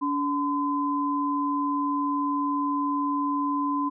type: tone pair together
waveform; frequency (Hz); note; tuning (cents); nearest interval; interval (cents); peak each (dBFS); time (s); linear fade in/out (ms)
sine; 286.3 / 1020.3; D4 / C6; -44 / -44; octave + minor seventh; 2200; -26; 0.01-3.9; 20
effects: none